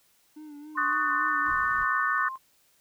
triangle tone with vibrato, 298.4 Hz, D4, 28 cents sharp, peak -39 dBFS, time 0.36-1.51 s, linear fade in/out 10 ms, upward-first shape sine, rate 3.6 Hz, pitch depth 57 cents each way
sine tone with tremolo, 1054 Hz, C6, 12 cents sharp, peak -34 dBFS, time 0.75-2.38 s, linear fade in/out 10 ms, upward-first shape square, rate 2.8 Hz, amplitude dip 65%
sine chord, D# half-diminished seventh, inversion third, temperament just, 1120.1 / 1244.5 / 1493.4 / 1792.1 Hz, C#6 / D#6 / F#6 / A6, +18 / 0 / +16 / +31 cents, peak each -29 dBFS, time 0.77-2.29 s, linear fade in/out 10 ms
brown noise, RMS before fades -46 dBFS, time 1.44-1.87 s, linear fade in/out 50 ms
effects white hiss -65 dBFS RMS until 2.8 s

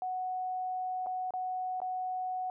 sine tone with dropouts, 740 Hz, F#5, in tune, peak -32 dBFS, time 0.02-2.5 s, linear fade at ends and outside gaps 1 ms, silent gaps 1.062-1.068 / 1.307-1.337 / 1.803-1.817 s, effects none

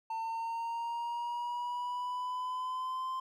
triangle linear sweep, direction up, 898 to 1042 Hz, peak -32 dBFS, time 0.1-3.2 s, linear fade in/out 5 ms, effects none

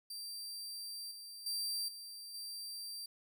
sawtooth tone with level steps, 4699 Hz, D8, in tune, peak -40 / -45 / -33 / -44 / -40 dBFS, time 0.1-3.06 s, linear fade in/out 5 ms, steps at 1.11 / 1.46 / 1.88 / 2.34 s, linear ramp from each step 5 ms, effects none

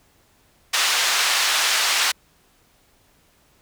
white band-pass noise, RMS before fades -20 dBFS, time 0.73-2.12 s, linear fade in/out 10 ms, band 940 to 5000 Hz, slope 12 dB/octave, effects pink hiss -59 dBFS RMS until 3.61 s

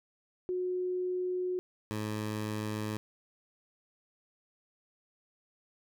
sine / 15% pulse tone pair in turn, 364.2 / 107.1 Hz, F#4 / A2, -27 / -46 cents, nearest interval octave + major sixth, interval 2119 cents, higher first, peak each -30 / -27 dBFS, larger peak second, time 0.49-1.59 / 1.91-2.97 s, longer first, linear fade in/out 0 ms, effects none

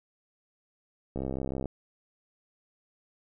click train, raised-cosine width 2 ms, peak -20 dBFS, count 34, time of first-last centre 1.16-1.657 s, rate 66.4 Hz, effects none

